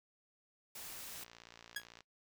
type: noise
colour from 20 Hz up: white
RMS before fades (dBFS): -48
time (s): 0.75-1.24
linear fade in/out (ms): 5
type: click train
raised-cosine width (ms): 0.2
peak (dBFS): -36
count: 50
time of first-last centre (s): 1.16-2.006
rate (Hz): 57.9
type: tone with exponential decay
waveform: sawtooth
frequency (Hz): 1661.2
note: G#6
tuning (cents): 0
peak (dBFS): -31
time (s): 1.76-1.85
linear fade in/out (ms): 5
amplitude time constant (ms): 18
effects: noise-tail reverb RT60 0.1 s tail -20 dB re dry